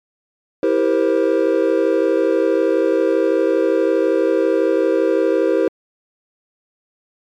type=chord; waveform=triangle; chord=C dominant seventh; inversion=first; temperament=just; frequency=327 / 392.4 / 470.9 / 523.3 Hz; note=E4 / G4 / Bb4 / C5; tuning=-14 / +2 / +18 / 0 cents; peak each=-17 dBFS; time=0.63-5.68 s; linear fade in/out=2 ms; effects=MP3 64 kbps